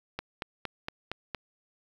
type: click train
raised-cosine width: 0.3 ms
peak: -17 dBFS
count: 6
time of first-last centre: 0.19-1.347 s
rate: 4.32 Hz
effects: 8-bit